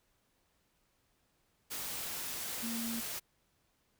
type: tone in noise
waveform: sine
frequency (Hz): 230.9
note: A#3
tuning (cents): -16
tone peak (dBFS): -37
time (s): 2.62-3.01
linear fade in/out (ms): 20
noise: white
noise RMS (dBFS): -40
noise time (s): 1.7-3.2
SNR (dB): 0
effects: pink hiss -75 dBFS RMS until 3.99 s